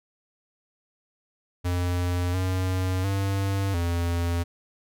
square tone with pitch steps, 88.8 / 92.8 / 98 / 85.7 Hz, F2 / F#2 / G2 / F2, +29 / +6 / 0 / -32 cents, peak -24 dBFS, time 1.64-4.44 s, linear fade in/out 20 ms, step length 700 ms, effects none

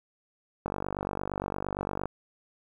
click train, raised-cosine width 1 ms, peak -17 dBFS, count 69, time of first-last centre 0.66-2.056 s, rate 48.7 Hz, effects 9-bit

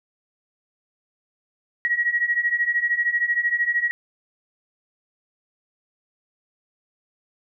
sine beating tone pair, 1899 / 1912 Hz, A#6 / A#6, +32 / +43 cents, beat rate 13 Hz, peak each -24 / -21 dBFS, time 1.85-3.91 s, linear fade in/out 0 ms, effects none

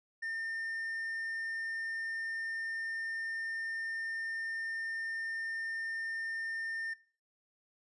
triangle tone, 1810 Hz, A6, 48 cents sharp, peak -34 dBFS, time 0.22-6.94 s, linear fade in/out 10 ms, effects noise-tail reverb RT60 0.4 s tail -18 dB re dry + resampled to 24000 Hz

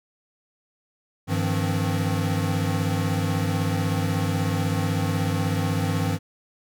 square tone cluster, 99.2 / 155.4 / 171.6 / 260.6 Hz, G2 / D#3 / F3 / C4, +21 / -2 / -30 / -7 cents, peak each -26 / -28 / -30 / -31 dBFS, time 1.27-6.19 s, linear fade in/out 50 ms, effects none

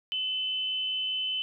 sine tone pair together, 2637 / 3035 Hz, E7 / F#7, 0 / +43 cents, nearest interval major second, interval 243 cents, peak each -39 / -28 dBFS, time 0.12-1.42 s, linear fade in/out 0 ms, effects none

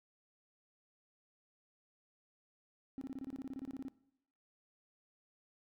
triangle tone bursts, 267.6 Hz, C4, 39 cents sharp, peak -37 dBFS, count 16, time 2.98-3.883 s, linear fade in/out 0 ms, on 33 ms, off 25 ms, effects noise-tail reverb RT60 0.8 s tail -22 dB re dry + tanh soft clip ceiling -37 dBFS

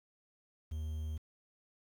triangle tone with quantisation, 77.78 Hz, D#2, in tune, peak -34 dBFS, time 0.71-1.18 s, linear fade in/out 10 ms, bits 10, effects none

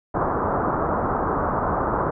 white low-pass noise, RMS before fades -23 dBFS, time 0.14-2.11 s, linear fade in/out 10 ms, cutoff 1300 Hz, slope 48 dB/octave, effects none

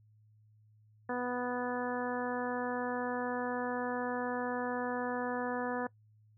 harmonic tone, 246.9 Hz, B3, in tune, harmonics 1 / 2 / 3 / 4 / 5 / 6 / 7, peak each -38 / -37 / -40 / -42 / -46 / -45 / -42 dBFS, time 1.09-5.87 s, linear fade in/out 5 ms, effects noise-tail reverb RT60 0.1 s tail -21 dB re dry + added 107 Hz sine -61 dBFS peak until 6.37 s

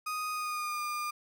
35% pulse tone with pitch glide, 1244.5 to 1206.3 Hz, D#6 to D6, 0 to +46 cents, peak -31 dBFS, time 0.06-1.11 s, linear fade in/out 10 ms, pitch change -54 cents, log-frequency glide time 0.32-0.82 s, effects none

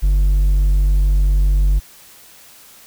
sine tone with hard clipping, 47.87 Hz, G1, 40 cents flat, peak -12 dBFS, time 0.02-1.8 s, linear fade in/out 20 ms, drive 3 dB, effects white hiss -44 dBFS RMS until 2.86 s

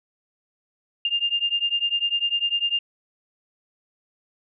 sine beating tone pair, 2802 / 2812 Hz, F7 / F7, +5 / +11 cents, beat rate 10 Hz, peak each -24 dBFS, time 1.05-2.79 s, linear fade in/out 2 ms, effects none

